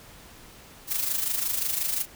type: noise with amplitude modulation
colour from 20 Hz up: blue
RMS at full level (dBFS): -25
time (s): 0.87-2.06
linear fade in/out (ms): 50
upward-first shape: sine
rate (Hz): 25.6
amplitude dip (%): 60
effects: pink hiss -49 dBFS RMS until 2.15 s